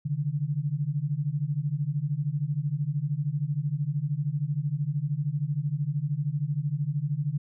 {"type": "beating tone pair", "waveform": "sine", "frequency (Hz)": [138.59, 151.59], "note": ["C#3", "D#3"], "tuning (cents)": [0, -45], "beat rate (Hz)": 13, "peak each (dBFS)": [-29, -28], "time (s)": [0.05, 7.38], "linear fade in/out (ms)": 10, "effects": []}